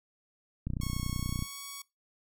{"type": "click train", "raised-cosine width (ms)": 5, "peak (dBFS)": -21, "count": 24, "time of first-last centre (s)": [0.67, 1.424], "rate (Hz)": 30.5}
{"type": "tone with pitch glide", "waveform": "5% pulse", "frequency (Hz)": [1098, 1118.5], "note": ["C#6", "C#6"], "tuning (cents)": [-17, 15], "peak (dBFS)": -29, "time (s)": [0.81, 1.82], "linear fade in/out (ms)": 5, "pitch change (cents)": 32, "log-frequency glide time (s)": [1.11, 1.62]}
{"effects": ["noise-tail reverb RT60 0.2 s tail -21 dB re dry"]}